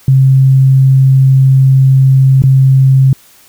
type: tone with dropouts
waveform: sine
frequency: 133.4 Hz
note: C3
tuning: 34 cents sharp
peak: -3 dBFS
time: 0.08-3.13 s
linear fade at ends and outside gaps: 2 ms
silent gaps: 2.421-2.437 s
effects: white hiss -43 dBFS RMS until 3.48 s